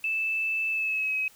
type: tone with pitch glide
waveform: sine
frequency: 2634 to 2547 Hz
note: E7 to D#7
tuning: -2 to +40 cents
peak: -25 dBFS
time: 0.04-1.28 s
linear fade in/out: 2 ms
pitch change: -58 cents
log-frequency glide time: 0.7-1.14 s
effects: white hiss -56 dBFS RMS until 1.35 s